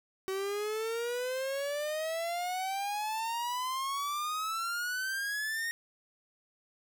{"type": "exponential sweep", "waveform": "45% pulse", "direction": "up", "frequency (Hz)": [378.3, 1864.7], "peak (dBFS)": -32, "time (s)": [0.28, 5.71], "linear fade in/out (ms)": 0, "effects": []}